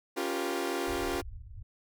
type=chord; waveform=sawtooth; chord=G half-diminished seventh; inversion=second; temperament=equal with one note detuned; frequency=277.2 / 349.2 / 392 / 476 Hz; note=Db4 / F4 / G4 / Bb4; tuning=0 / 0 / 0 / +36 cents; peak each=-33 / -30 / -32 / -35 dBFS; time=0.16-1.22 s; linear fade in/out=20 ms
type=low-pass noise; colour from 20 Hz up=pink; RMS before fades=-43 dBFS; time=0.87-1.63 s; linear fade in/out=10 ms; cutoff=110 Hz; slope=96 dB/octave
effects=none